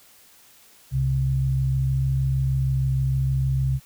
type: tone pair together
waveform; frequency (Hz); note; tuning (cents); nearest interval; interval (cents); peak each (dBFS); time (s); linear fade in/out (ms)
sine; 66 / 132.46; C2 / C3; +16 / +22; octave; 1206; -26 / -20; 0.91-3.8; 50
effects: white hiss -53 dBFS RMS until 3.85 s